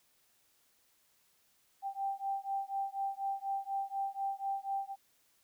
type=beating tone pair; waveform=sine; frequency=784 / 788.1 Hz; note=G5 / G5; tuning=0 / +9 cents; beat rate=4.1 Hz; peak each=-37 / -37 dBFS; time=1.82-4.96 s; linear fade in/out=50 ms; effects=white hiss -71 dBFS RMS until 5.43 s